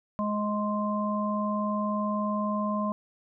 harmonic tone, 209.1 Hz, G#3, 12 cents sharp, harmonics 1 / 3 / 5, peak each -28 / -33 / -31 dBFS, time 0.19-2.92 s, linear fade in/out 0 ms, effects none

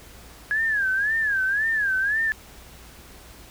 sine tone with vibrato, 1661.2 Hz, G#6, in tune, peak -20 dBFS, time 0.51-2.32 s, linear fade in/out 0 ms, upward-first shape sine, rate 1.9 Hz, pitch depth 150 cents each way, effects added 60 Hz sine -49 dBFS peak until 3.5 s + pink hiss -47 dBFS RMS until 3.5 s

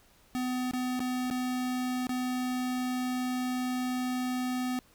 square tone with dropouts, 252.1 Hz, B3, 36 cents sharp, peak -30 dBFS, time 0.35-4.79 s, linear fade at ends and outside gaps 0 ms, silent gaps 0.711-0.735 / 0.994-1.003 / 1.301-1.31 / 2.069-2.093 s, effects pink hiss -62 dBFS RMS until 4.94 s

